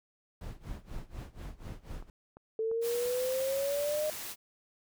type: noise with tremolo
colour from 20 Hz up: brown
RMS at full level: -39 dBFS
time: 0.41-2.1 s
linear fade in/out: 2 ms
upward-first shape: sine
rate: 4.1 Hz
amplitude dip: 90%
type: click train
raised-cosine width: 1 ms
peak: -36 dBFS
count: 6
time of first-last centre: 1.68-3.404 s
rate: 2.9 Hz
type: exponential sweep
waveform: sine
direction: up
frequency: 440 to 617 Hz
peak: -29 dBFS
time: 2.59-4.1 s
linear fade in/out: 2 ms
type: noise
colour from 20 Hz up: white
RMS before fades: -41 dBFS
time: 2.81-4.36 s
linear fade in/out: 50 ms
effects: none